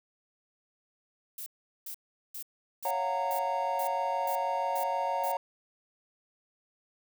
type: noise bursts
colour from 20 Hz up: violet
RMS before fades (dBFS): -40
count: 9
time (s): 1.38-5.318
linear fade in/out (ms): 2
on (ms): 82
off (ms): 400
type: chord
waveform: triangle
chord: Gb major seventh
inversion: second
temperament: just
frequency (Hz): 555 / 693.7 / 740 / 925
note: Db5 / F5 / Gb5 / Bb5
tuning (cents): +2 / -12 / 0 / -14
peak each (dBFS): -33 / -34 / -33 / -29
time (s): 2.85-5.37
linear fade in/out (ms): 2
effects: none